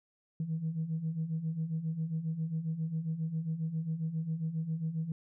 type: beating tone pair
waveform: sine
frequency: 155.8 / 163.2 Hz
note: D#3 / E3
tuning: +3 / -17 cents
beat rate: 7.4 Hz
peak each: -37 / -32 dBFS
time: 0.4-5.12 s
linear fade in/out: 2 ms
effects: tanh soft clip ceiling -26 dBFS